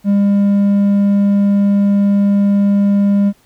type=tone with hard clipping; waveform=sine; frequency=201 Hz; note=G3; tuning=44 cents sharp; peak=-10 dBFS; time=0.04-3.33 s; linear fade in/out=50 ms; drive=3 dB; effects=pink hiss -53 dBFS RMS until 3.45 s